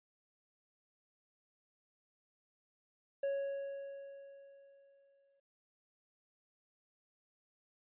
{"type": "tone with exponential decay", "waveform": "triangle", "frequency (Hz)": 554.4, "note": "C#5", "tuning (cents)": 0, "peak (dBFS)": -30, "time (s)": [3.23, 5.4], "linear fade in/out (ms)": 5, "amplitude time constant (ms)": 470, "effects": ["resampled to 8000 Hz"]}